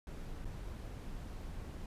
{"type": "noise with dropouts", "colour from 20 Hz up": "brown", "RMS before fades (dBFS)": -44, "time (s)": [0.07, 1.86], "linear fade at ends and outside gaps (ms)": 1, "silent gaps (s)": [0.447, 0.453], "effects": ["resampled to 32000 Hz"]}